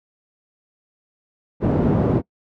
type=band-pass noise; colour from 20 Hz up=pink; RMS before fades=-18 dBFS; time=1.6-2.22 s; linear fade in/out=50 ms; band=110 to 440 Hz; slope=12 dB/octave; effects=noise-tail reverb RT60 0.1 s tail -23 dB re dry